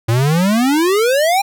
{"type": "exponential sweep", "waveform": "square", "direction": "up", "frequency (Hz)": [110, 818], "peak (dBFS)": -12, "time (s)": [0.08, 1.42], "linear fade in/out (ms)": 10, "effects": []}